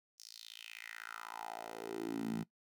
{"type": "tone with high-pass filter sweep", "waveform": "10% pulse", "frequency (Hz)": 56.1, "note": "A1", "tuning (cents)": 34, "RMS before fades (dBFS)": -44, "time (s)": [0.18, 2.44], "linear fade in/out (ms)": 20, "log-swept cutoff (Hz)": [5700, 180], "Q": 4.2, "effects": ["noise-tail reverb RT60 0.1 s tail -19 dB re dry"]}